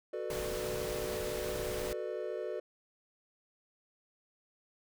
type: chord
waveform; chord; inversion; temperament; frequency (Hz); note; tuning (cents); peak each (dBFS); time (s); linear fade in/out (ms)
triangle; B minor seventh; second; equal with one note detuned; 370 / 440 / 493.9 / 597.9; F#4 / A4 / B4 / D5; 0 / 0 / 0 / +31; -39; 0.13-2.6; 5
type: noise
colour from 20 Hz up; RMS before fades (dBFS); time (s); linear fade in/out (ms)
pink; -41; 0.3-1.93; 2
effects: none